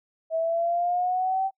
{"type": "exponential sweep", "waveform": "sine", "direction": "up", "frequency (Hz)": [645, 777], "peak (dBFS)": -22, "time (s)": [0.3, 1.51], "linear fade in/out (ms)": 50, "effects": ["noise-tail reverb RT60 0.1 s tail -25 dB re dry"]}